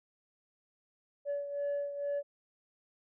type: beating tone pair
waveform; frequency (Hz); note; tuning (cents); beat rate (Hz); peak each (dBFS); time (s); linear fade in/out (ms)
sine; 571 / 573.2; D5 / D5; -49 / -42; 2.2; -32 / -38; 1.25-2.23; 50
effects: tanh soft clip ceiling -29 dBFS